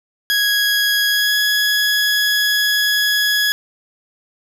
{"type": "tone with pitch glide", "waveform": "20% pulse", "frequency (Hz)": [1661.2, 1678.6], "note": ["G#6", "G#6"], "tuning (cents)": [0, 18], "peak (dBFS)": -9, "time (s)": [0.3, 3.52], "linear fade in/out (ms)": 0, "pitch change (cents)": 18, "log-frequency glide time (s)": [1.09, 1.36], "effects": []}